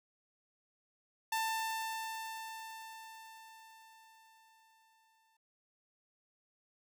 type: tone with exponential decay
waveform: sawtooth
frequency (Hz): 891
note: A5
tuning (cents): +22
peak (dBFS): -28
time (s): 1.32-5.37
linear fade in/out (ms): 5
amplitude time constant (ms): 880
effects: none